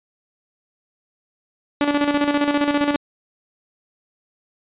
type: tone with tremolo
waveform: sawtooth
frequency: 289.5 Hz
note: D4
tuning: 25 cents flat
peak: -11 dBFS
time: 1.81-2.96 s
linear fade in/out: 0 ms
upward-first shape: square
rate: 15 Hz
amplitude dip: 55%
effects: resampled to 8000 Hz